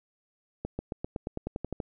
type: accelerating click train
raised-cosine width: 2 ms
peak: -19 dBFS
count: 12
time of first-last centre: 0.65-1.802 s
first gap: 140 ms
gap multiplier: 0.94
effects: none